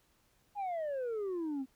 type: exponential sweep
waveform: sine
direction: down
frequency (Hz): 840 to 255.7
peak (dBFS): -31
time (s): 0.55-1.66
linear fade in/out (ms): 50
effects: tanh soft clip ceiling -33 dBFS + pink hiss -71 dBFS RMS until 1.75 s